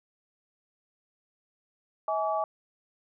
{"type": "tone cluster", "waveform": "sine", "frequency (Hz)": [643, 836, 1146], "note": ["E5", "G#5", "D6"], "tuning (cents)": [-43, 11, -43], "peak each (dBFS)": [-29, -30, -32], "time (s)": [2.08, 2.44], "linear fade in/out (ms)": 2, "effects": []}